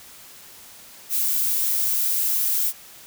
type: noise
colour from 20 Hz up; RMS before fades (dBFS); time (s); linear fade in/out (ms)
violet; -22; 1.09-2.73; 50
effects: white hiss -45 dBFS RMS until 3.06 s